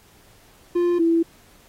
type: tone pair in turn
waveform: triangle / sine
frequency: 349.2 / 332.4 Hz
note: F4 / E4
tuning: 0 / +15 cents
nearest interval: minor second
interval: 85 cents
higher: first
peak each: -15 dBFS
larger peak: neither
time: 0.75-0.99 / 0.99-1.23 s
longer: neither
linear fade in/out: 10 ms
effects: pink hiss -54 dBFS RMS until 1.68 s + AAC 48 kbps